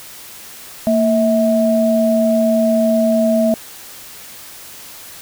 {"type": "tone pair together", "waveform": "sine", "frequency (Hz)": [228.7, 648], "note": ["A#3", "E5"], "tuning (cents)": [-33, -30], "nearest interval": "octave + tritone", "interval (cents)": 1803, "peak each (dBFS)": -14, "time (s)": [0.87, 3.54], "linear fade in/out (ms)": 0, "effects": ["white hiss -36 dBFS RMS until 5.21 s"]}